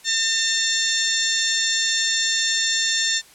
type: harmonic tone with a mistuned harmonic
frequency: 902 Hz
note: A5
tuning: 43 cents sharp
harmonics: 2 / 3 / 4 / 5 / 6 / 7 / 8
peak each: -25 / -34 / -24 / -27 / -28 / -30 / -25 dBFS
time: 0.04-3.22 s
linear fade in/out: 50 ms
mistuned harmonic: 5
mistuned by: -78 cents
effects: white hiss -49 dBFS RMS until 3.34 s + low-pass 11000 Hz 12 dB/octave